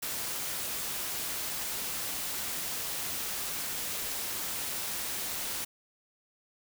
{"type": "noise", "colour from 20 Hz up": "white", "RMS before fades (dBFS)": -35, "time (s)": [0.02, 5.65], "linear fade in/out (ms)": 10, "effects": []}